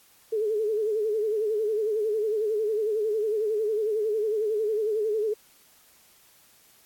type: tone with vibrato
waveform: sine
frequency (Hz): 430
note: A4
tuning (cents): -40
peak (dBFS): -23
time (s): 0.32-5.34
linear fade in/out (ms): 10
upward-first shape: sine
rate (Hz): 11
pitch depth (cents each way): 77
effects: white hiss -58 dBFS RMS until 6.85 s + AAC 64 kbps